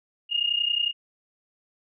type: tone pair together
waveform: sine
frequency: 2828 / 2859 Hz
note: F7 / F7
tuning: +21 / +40 cents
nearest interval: unison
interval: 19 cents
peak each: -25 dBFS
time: 0.29-0.93 s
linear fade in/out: 50 ms
effects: none